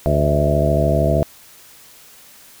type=harmonic tone with a mistuned harmonic; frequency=73.1 Hz; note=D2; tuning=7 cents flat; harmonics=1 / 2 / 3 / 4 / 5 / 6 / 7 / 8 / 9; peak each=-20 / -19 / -25 / -27 / -25 / -28 / -25 / -24 / -19 dBFS; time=0.06-1.23 s; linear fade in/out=0 ms; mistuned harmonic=8; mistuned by=+53 cents; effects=white hiss -45 dBFS RMS until 2.6 s